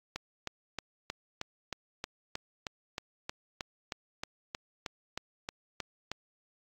click train, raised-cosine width 0.2 ms, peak -18 dBFS, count 20, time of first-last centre 0.16-6.116 s, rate 3.19 Hz, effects AAC 48 kbps

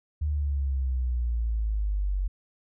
sine exponential sweep, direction down, 76.1 to 46.16 Hz, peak -24 dBFS, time 0.21-2.28 s, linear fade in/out 10 ms, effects none

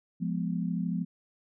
sine chord, F diminished, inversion none, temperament equal, 174.61 / 207.7 / 246.9 Hz, F3 / Ab3 / Cb4, 0 / 0 / 0 cents, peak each -30 / -34 / -35 dBFS, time 0.2-1.05 s, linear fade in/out 20 ms, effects none

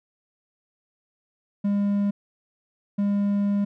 triangle tone pair in turn, 202.2 / 202.2 Hz, G#3 / G#3, -46 / -46 cents, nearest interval unison, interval 0 cents, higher neither, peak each -18 dBFS, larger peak neither, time 1.64-2.11 / 2.98-3.65 s, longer second, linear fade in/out 10 ms, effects none

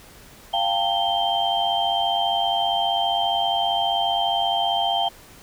sine tone cluster, 693 / 788 / 899 / 3146 Hz, F5 / G5 / A5 / G7, -14 / +9 / +37 / +6 cents, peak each -24 / -24 / -29 / -24 dBFS, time 0.53-5.09 s, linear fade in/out 10 ms, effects pink hiss -47 dBFS RMS until 5.42 s

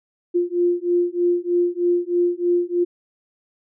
sine beating tone pair, 349.2 / 352.4 Hz, F4 / F4, 0 / +16 cents, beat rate 3.2 Hz, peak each -20 dBFS, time 0.34-2.85 s, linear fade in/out 20 ms, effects none

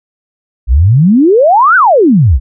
sine exponential two-way sweep, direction up then down, 53.9 to 1557 to 53.9 Hz, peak -3 dBFS, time 0.67-2.4 s, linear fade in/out 50 ms, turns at 1.76 s, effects none

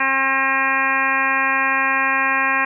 harmonic tone, 268.3 Hz, C4, 44 cents sharp, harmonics 1 / 2 / 3 / 4 / 5 / 6 / 7 / 8 / 9 / 10, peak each -31 / -33 / -27 / -21 / -31 / -22 / -22 / -31 / -23 / -31 dBFS, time 0-2.65 s, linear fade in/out 5 ms, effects none

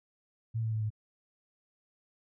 sine tone with pitch steps, 113.4 / 111.39 / 109.41 / 107.47 Hz, A#2 / A2 / A2 / A2, -47 / +22 / -9 / -40 cents, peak -29 dBFS, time 0.54-0.904 s, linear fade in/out 20 ms, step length 91 ms, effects none

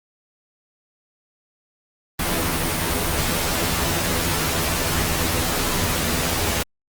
pink noise with comb filter, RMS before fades -22 dBFS, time 2.19-6.63 s, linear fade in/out 5 ms, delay 12 ms, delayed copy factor +0.9, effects Opus 32 kbps

